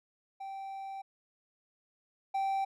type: tone pair in turn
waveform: triangle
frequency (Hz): 779 / 779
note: G5 / G5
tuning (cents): -11 / -11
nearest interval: unison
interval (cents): 0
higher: neither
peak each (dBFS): -37 / -27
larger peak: second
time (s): 0.4-1.02 / 2.34-2.65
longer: first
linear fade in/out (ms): 10
effects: none